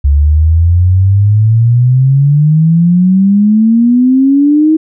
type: exponential sweep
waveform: sine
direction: up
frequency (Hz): 69.3 to 319.1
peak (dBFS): -4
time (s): 0.04-4.77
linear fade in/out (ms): 10
effects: none